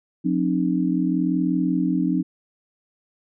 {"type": "tone cluster", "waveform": "sine", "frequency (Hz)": [179, 264.2, 305], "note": ["F3", "C4", "D#4"], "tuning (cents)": [43, 17, -34], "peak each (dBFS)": -23, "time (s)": [0.24, 2.23], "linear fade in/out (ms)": 20, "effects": []}